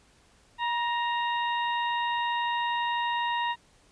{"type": "harmonic tone with a mistuned harmonic", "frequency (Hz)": 932.3, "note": "A#5", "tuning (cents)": 0, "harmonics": [1, 2, 3, 4], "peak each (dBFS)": [-27, -33, -37, -39], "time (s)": [0.58, 3.56], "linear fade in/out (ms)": 50, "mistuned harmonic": 1, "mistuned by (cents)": 38, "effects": ["pink hiss -61 dBFS RMS until 3.91 s", "resampled to 22050 Hz"]}